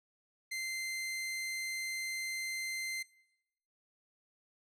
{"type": "tone", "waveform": "sawtooth", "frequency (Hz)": 2080, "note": "C7", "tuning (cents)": -11, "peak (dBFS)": -33, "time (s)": [0.51, 3.03], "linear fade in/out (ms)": 10, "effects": ["noise-tail reverb RT60 0.9 s tail -22 dB re dry", "low-pass 12000 Hz 12 dB/octave"]}